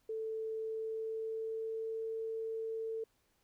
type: tone with pitch glide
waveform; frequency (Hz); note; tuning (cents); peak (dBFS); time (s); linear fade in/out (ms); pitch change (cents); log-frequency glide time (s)
sine; 442 to 447.1; A4 to A4; +8 to +28; -36; 0.09-3.04; 5; +20; 0.57-2.08
effects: pink hiss -75 dBFS RMS until 3.43 s